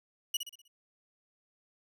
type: tone with echo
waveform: sawtooth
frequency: 2913 Hz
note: F#7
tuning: 28 cents flat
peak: -25 dBFS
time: 0.34-0.37 s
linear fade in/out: 5 ms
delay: 62 ms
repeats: 5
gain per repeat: -7 dB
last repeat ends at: 0.68 s
effects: none